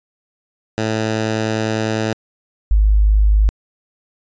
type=tone pair in turn; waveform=10% pulse / sine; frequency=110 / 51.79 Hz; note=A2 / G#1; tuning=0 / -4 cents; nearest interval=octave + minor second; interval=1304 cents; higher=first; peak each=-9 dBFS; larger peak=neither; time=0.78-2.13 / 2.71-3.49 s; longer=first; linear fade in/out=0 ms; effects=resampled to 16000 Hz